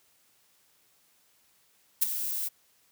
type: noise with ADSR envelope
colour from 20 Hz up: violet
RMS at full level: -20 dBFS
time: 2.01-2.49 s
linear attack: 18 ms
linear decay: 13 ms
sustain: -12 dB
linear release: 17 ms
effects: white hiss -66 dBFS RMS until 2.91 s + high-pass 60 Hz 12 dB/octave